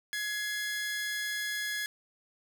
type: tone pair together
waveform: sawtooth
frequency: 1680.5 / 2093 Hz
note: G#6 / C7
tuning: +20 / 0 cents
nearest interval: major third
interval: 380 cents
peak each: -29 / -37 dBFS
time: 0.13-1.86 s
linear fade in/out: 0 ms
effects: none